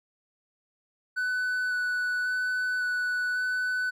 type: tone with vibrato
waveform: triangle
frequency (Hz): 1491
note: F#6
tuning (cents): +13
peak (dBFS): -24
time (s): 1.16-3.91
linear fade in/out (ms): 20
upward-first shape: square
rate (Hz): 0.91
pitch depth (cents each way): 9
effects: none

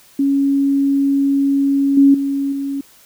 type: tone with level steps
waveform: sine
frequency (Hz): 277.4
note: C#4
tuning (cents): +1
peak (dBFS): -12 / -6 / -16 / -19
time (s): 0.19-2.81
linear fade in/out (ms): 5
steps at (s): 1.97 / 2.14 / 2.52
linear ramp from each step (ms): 5
effects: white hiss -48 dBFS RMS until 3.05 s

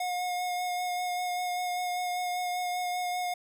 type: tone with vibrato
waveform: square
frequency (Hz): 720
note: F#5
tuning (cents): -47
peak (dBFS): -30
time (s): 0-3.34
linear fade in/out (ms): 5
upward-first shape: sine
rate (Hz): 5.1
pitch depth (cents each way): 15
effects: none

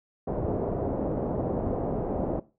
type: low-pass noise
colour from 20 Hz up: white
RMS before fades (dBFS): -29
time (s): 0.27-2.4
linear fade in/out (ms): 10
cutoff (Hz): 620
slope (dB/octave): 24
effects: noise-tail reverb RT60 0.3 s tail -18 dB re dry

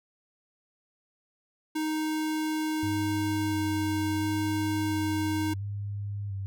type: tone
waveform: square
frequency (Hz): 311.3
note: D#4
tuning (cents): +1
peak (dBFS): -28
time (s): 1.75-5.54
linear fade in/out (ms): 10
type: tone with vibrato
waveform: sine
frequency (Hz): 99.6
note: G2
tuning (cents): +28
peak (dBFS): -31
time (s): 2.83-6.46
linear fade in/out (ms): 0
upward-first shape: square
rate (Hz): 0.72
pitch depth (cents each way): 33
effects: none

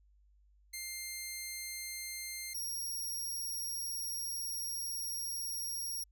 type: tone pair in turn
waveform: 10% pulse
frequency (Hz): 2100 / 5606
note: C7 / F8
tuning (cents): +6 / +6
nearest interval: octave + perfect fourth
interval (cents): 1700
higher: second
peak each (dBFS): -31 / -31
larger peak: neither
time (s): 0.73-2.54 / 2.54-6.04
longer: second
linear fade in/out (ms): 10
effects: added 50 Hz sine -63 dBFS peak until 6.11 s

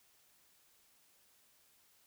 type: silence
effects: white hiss -69 dBFS RMS until 2.06 s

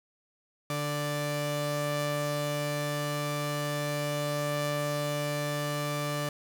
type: tone pair together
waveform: sawtooth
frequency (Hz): 146.73 / 587.3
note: D3 / D5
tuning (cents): -1 / 0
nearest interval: 2 octaves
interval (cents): 2401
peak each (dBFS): -28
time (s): 0.7-6.29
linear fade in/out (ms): 2
effects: 9-bit

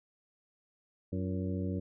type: harmonic tone with a mistuned harmonic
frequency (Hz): 93.5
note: F#2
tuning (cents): +19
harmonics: 1 / 2 / 3 / 4 / 5 / 6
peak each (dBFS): -35 / -36 / -39 / -43 / -44 / -47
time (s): 1.12-1.8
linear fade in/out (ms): 10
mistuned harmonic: 4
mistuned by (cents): -93
effects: none

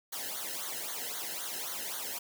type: noise with flanger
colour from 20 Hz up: white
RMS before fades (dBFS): -38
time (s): 0.12-2.19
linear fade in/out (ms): 10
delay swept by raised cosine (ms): 0.38 to 0.88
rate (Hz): 3.8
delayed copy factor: -0.9
effects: none

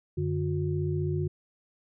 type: tone cluster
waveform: sine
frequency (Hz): 93.7 / 149.1 / 360.1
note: F#2 / D3 / F#4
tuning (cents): +22 / +27 / -47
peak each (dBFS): -31 / -29 / -32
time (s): 0.17-1.28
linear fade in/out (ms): 10
effects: none

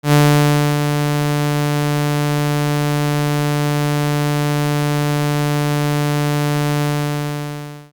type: tone with ADSR envelope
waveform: sawtooth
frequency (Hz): 146.83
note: D3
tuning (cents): 0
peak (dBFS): -4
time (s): 0.03-7.92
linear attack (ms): 99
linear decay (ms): 650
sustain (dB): -7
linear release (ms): 1100
effects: Opus 48 kbps

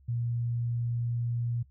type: tone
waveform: sine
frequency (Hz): 118.8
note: A#2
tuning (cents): +33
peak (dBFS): -28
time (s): 0.08-1.63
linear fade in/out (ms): 10
effects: noise-tail reverb RT60 0.1 s tail -19 dB re dry + added 68 Hz sine -56 dBFS peak until 1.7 s

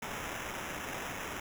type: noise with sample-and-hold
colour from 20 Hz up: white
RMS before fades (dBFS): -40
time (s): 0.02-1.4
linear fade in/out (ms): 5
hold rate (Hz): 4410
effects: none

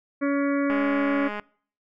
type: harmonic tone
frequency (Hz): 281.7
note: C#4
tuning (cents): +28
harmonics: 1 / 2 / 4 / 5 / 6 / 7 / 8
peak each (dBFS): -22 / -28 / -34 / -36 / -38 / -39 / -40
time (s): 0.21-1.29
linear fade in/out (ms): 20
type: click train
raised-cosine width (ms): 0.5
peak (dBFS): -18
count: 146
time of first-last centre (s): 0.7-1.397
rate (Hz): 208
effects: noise-tail reverb RT60 0.5 s tail -24 dB re dry

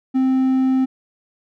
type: tone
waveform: triangle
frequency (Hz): 261.6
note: C4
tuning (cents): 0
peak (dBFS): -12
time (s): 0.14-0.86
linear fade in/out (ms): 20
effects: none

